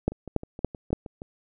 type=two click trains; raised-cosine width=2 ms; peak=-9 / -24 dBFS; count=4 / 8; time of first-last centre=0.08-0.93 / 0.12-1.219 s; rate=3.53 / 6.37 Hz; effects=none